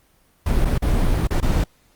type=noise with dropouts; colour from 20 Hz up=brown; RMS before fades=-18 dBFS; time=0.46-1.64 s; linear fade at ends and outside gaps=5 ms; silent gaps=0.649-0.653 / 0.781-0.821 / 1.273-1.306 / 1.404-1.425 s; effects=pink hiss -59 dBFS RMS until 1.95 s + Opus 32 kbps